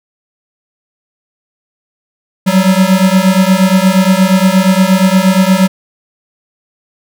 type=beating tone pair; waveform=square; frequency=184.5 / 193 Hz; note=F#3 / G3; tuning=-5 / -27 cents; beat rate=8.5 Hz; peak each=-10 dBFS; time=2.46-5.68 s; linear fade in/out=20 ms; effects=none